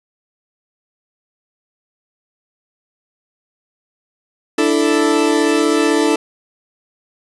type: chord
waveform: 40% pulse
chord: D suspended second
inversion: none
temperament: equal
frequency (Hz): 293.7 / 329.6 / 440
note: D4 / E4 / A4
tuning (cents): 0 / 0 / 0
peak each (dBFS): -16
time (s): 4.58-6.16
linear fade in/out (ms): 5
effects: resampled to 24000 Hz + 7-bit